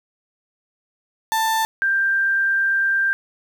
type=tone pair in turn; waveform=35% pulse / sine; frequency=888 / 1582.2 Hz; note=A5 / G6; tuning=+16 / +16 cents; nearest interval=minor seventh; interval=1000 cents; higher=second; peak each=-16 / -16 dBFS; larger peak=neither; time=1.32-1.65 / 1.82-3.13 s; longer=second; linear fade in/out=0 ms; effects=9-bit